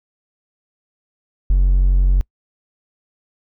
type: tone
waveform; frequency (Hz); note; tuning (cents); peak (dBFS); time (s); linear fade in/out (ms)
triangle; 45.85; F#1; -15; -8; 1.5-2.21; 0
effects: noise-tail reverb RT60 0.1 s tail -26 dB re dry + tanh soft clip ceiling -4 dBFS